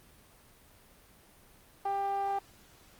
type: tone with band-pass filter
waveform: sawtooth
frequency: 396.3 Hz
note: G4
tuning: 19 cents sharp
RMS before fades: -32 dBFS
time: 1.85-2.39 s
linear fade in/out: 5 ms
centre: 800 Hz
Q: 4.4
effects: pink hiss -59 dBFS RMS until 2.99 s + Opus 32 kbps